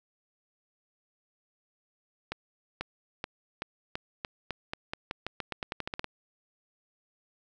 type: accelerating click train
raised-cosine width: 0.3 ms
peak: -17 dBFS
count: 20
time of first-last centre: 2.32-6.043 s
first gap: 490 ms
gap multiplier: 0.88
effects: none